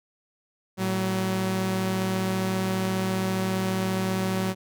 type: tone pair together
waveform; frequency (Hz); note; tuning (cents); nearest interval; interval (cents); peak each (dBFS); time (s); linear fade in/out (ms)
sawtooth; 111.66 / 188.5; A2 / F#3; +26 / +32; major sixth; 906; -27 / -21; 0.77-4.55; 50
effects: none